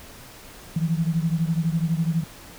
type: beating tone pair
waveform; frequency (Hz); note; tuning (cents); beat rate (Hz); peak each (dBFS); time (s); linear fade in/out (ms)
sine; 160.8 / 172.8; E3 / F3; -43 / -18; 12; -22 / -25; 0.76-2.24; 5
effects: pink hiss -44 dBFS RMS until 2.58 s